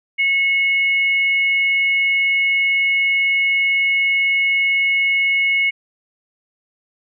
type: tone pair together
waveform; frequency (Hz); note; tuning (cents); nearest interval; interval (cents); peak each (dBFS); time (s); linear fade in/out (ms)
sine; 2191 / 2869; C#7 / F7; -21 / +46; perfect fourth; 467; -14 / -26; 0.18-5.71; 20
effects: none